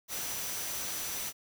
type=tone in noise; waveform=sine; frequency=5920 Hz; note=F#8; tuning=in tune; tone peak=-42 dBFS; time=0.08-1.33 s; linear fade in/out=50 ms; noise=white; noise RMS=-37 dBFS; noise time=0.08-1.33 s; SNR=-8 dB; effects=none